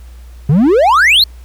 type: exponential sweep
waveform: triangle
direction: up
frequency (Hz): 130.8 to 4435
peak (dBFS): -4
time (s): 0.49-1.24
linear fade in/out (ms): 5
effects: added 60 Hz sine -31 dBFS peak until 1.44 s + pink hiss -48 dBFS RMS until 1.44 s